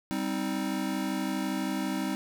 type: chord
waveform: square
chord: C minor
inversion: second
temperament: just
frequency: 196.22 / 261.6 / 314 Hz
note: G3 / C4 / Eb4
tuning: +2 / 0 / +16 cents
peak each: -34 dBFS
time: 0.11-2.15 s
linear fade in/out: 0 ms
effects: none